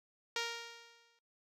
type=tone with exponential decay; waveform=5% pulse; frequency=466.2 Hz; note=A#4; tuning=in tune; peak=-21 dBFS; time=0.36-1.19 s; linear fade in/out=2 ms; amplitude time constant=180 ms; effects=noise-tail reverb RT60 0.2 s tail -23 dB re dry + low-pass 7000 Hz 12 dB/octave